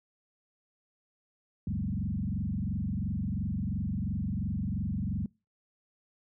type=tone with frequency modulation; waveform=sine; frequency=145.4 Hz; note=D3; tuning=17 cents flat; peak=-29 dBFS; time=1.67-5.26 s; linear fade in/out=2 ms; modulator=22.9 Hz; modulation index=3.4; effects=noise-tail reverb RT60 0.3 s tail -26 dB re dry